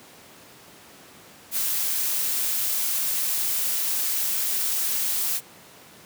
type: noise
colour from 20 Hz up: blue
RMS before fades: -25 dBFS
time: 1.51-5.41 s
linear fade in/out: 50 ms
effects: pink hiss -48 dBFS RMS until 6.05 s + high-pass 150 Hz 12 dB/octave